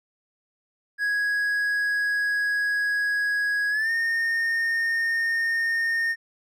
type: tone with pitch glide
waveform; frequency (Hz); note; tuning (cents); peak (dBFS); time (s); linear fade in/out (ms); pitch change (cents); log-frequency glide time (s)
triangle; 1661.2 to 1832.6; G#6 to A#6; 0 to -30; -20; 0.98-6.16; 50; +170; 3.7-3.91
effects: none